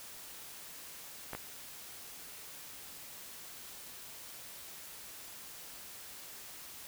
clicks, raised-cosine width 0.5 ms, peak -24 dBFS, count 2, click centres 1.333 / 1.35 s, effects white hiss -49 dBFS RMS until 6.87 s

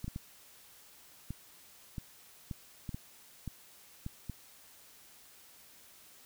clicks, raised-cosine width 5 ms, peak -26 dBFS, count 11, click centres 0.044 / 0.08 / 0.161 / 1.306 / 1.982 / 2.512 / 2.892 / 2.945 / 3.477 / 4.064 / 4.297 s, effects white hiss -58 dBFS RMS until 6.25 s

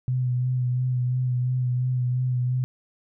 sine tone with vibrato, 125.8 Hz, B2, 32 cents sharp, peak -21 dBFS, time 0.08-2.64 s, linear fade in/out 0 ms, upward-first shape sine, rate 2.9 Hz, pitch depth 26 cents each way, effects none

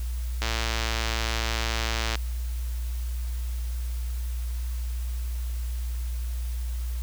click train, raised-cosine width 0.2 ms, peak -10 dBFS, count 197, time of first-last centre 0.42-2.155 s, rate 113 Hz, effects added 60 Hz sine -27 dBFS peak until 7.02 s + white hiss -47 dBFS RMS until 7.02 s

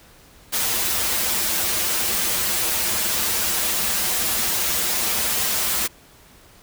white noise with comb filter, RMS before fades -22 dBFS, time 0.52-5.88 s, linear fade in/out 20 ms, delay 7.2 ms, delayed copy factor -1, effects pink hiss -50 dBFS RMS until 6.62 s

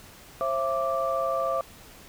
sine tone cluster, 535 / 668 / 1172 Hz, C5 / E5 / D6, +38 / +23 / -4 cents, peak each -28 dBFS, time 0.41-1.61 s, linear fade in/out 0 ms, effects tanh soft clip ceiling -14 dBFS + pink hiss -49 dBFS RMS until 2.08 s

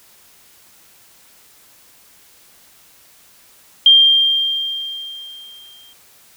sine tone with exponential decay, 3187 Hz, G7, 28 cents sharp, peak -4 dBFS, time 3.86-5.93 s, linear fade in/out 2 ms, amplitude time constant 450 ms, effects white hiss -49 dBFS RMS until 6.36 s

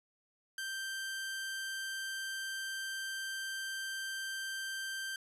sawtooth tone, 1568 Hz, G6, in tune, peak -34 dBFS, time 0.58-5.16 s, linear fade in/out 2 ms, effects resampled to 32000 Hz

